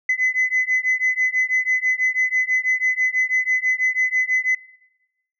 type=beating tone pair; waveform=sine; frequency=2020 / 2026.1 Hz; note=B6 / B6; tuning=+39 / +44 cents; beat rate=6.1 Hz; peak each=-19 dBFS; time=0.09-4.55 s; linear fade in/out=5 ms; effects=noise-tail reverb RT60 1.0 s tail -22 dB re dry + tanh soft clip ceiling -12 dBFS